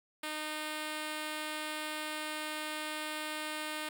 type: tone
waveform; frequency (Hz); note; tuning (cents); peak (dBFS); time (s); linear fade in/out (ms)
5% pulse; 306.8; D#4; -24; -25; 0.23-3.89; 5
effects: none